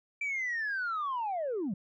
sine linear sweep, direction down, 2349 to 167.7 Hz, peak -29 dBFS, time 0.21-1.74 s, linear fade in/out 5 ms, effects tanh soft clip ceiling -28 dBFS

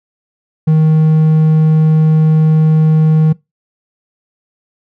triangle tone, 156.9 Hz, D#3, 15 cents sharp, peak -4 dBFS, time 0.67-3.33 s, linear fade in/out 10 ms, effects noise-tail reverb RT60 0.2 s tail -22 dB re dry

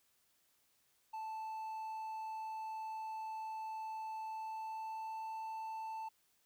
triangle tone with pitch glide, 879 to 885.1 Hz, A5 to A5, -2 to +10 cents, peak -39 dBFS, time 1.13-6.09 s, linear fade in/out 10 ms, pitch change +12 cents, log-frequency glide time 4.21-5.3 s, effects white hiss -75 dBFS RMS until 6.45 s

